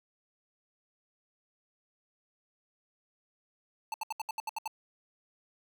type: tone bursts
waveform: square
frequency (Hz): 880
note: A5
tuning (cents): 0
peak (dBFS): -33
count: 9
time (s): 3.92-4.677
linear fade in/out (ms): 2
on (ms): 21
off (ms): 71
effects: none